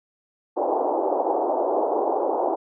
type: band-pass noise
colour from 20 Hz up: white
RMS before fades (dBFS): -23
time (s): 0.56-2.56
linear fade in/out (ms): 20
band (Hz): 310 to 880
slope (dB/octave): 48
effects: none